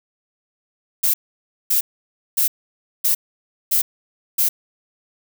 violet noise bursts, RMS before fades -17 dBFS, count 6, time 1.03-4.49 s, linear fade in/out 10 ms, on 110 ms, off 560 ms, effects none

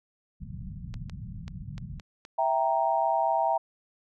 white low-pass noise, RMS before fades -39 dBFS, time 0.4-2.01 s, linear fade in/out 20 ms, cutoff 190 Hz, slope 48 dB/octave
clicks, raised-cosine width 0.2 ms, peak -27 dBFS, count 6, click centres 0.941 / 1.097 / 1.48 / 1.78 / 1.998 / 2.251 s
sine chord, E diminished, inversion none, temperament equal, 659.3 / 784 / 932.3 Hz, E5 / G5 / Bb5, 0 / 0 / 0 cents, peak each -27 dBFS, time 2.38-3.58 s, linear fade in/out 10 ms
effects none

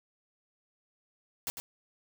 white noise with echo, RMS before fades -34 dBFS, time 1.47-1.5 s, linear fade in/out 0 ms, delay 100 ms, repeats 1, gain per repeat -7 dB, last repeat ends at 1.6 s, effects none

